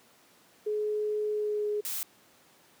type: tone with pitch glide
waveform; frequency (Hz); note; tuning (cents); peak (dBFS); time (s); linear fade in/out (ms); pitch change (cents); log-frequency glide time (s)
sine; 423.1 to 418; G#4 to G#4; +32 to +11; -27; 0.66-1.81; 10; -21; 1.3-1.69
type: noise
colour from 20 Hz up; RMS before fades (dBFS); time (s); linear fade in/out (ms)
blue; -34; 1.85-2.03; 0
effects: pink hiss -60 dBFS RMS until 2.8 s + high-pass 200 Hz 12 dB/octave